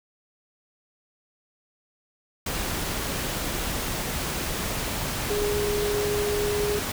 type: tone in noise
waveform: sine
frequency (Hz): 413.6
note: G#4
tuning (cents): -7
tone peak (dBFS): -24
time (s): 5.3-6.79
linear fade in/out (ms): 5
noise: pink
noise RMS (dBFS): -29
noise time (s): 2.46-6.92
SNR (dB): +2
effects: none